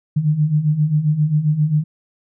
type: beating tone pair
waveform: sine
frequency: 146.83 / 154.33 Hz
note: D3 / D#3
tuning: 0 / -14 cents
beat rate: 7.5 Hz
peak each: -20 / -15 dBFS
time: 0.16-1.84 s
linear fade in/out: 10 ms
effects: none